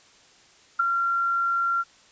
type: tone with ADSR envelope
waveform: sine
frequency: 1375 Hz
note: F6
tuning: 27 cents flat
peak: -15 dBFS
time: 0.79-1.84 s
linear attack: 10 ms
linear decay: 10 ms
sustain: -6 dB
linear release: 36 ms
effects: white hiss -55 dBFS RMS until 2.11 s + resampled to 16000 Hz